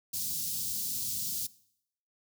white band-stop noise, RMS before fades -34 dBFS, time 0.13-1.47 s, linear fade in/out 10 ms, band 230 to 4200 Hz, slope 24 dB/octave, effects noise-tail reverb RT60 0.7 s tail -20 dB re dry + high-pass 80 Hz 12 dB/octave

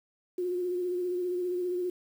sine tone with vibrato, 358.6 Hz, F4, 46 cents sharp, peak -28 dBFS, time 0.38-1.9 s, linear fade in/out 5 ms, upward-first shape sine, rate 15 Hz, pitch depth 32 cents each way, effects 9-bit

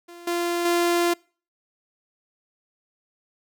sawtooth tone with level steps, 345.6 Hz, F4, 18 cents flat, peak -37 / -19 / -15 dBFS, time 0.08-1.14 s, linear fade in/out 10 ms, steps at 0.27 / 0.65 s, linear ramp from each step 5 ms, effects noise-tail reverb RT60 0.4 s tail -26 dB re dry

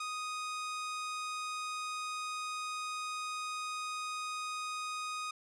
sawtooth tone, 1245 Hz, D#6, 1 cent sharp, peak -33 dBFS, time 0-5.31 s, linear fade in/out 5 ms, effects resampled to 22050 Hz

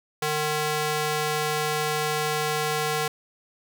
square tone with high-pass filter, 152.2 Hz, D#3, 38 cents flat, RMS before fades -26 dBFS, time 0.22-3.08 s, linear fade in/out 5 ms, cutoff 430 Hz, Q 0.59, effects none

